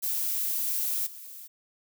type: noise with level steps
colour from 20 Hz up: violet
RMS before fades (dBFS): -29 / -44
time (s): 0.02-1.48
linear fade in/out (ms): 20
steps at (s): 1.06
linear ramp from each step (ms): 10
effects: none